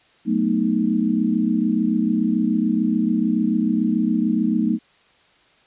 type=chord; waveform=sine; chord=B dominant seventh; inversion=second; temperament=equal; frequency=185 / 220 / 246.9 / 311.1 Hz; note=F#3 / A3 / B3 / D#4; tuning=0 / 0 / 0 / 0 cents; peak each=-25 / -20 / -23 / -23 dBFS; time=0.25-4.79 s; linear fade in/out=50 ms; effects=white hiss -56 dBFS RMS until 5.66 s + resampled to 8000 Hz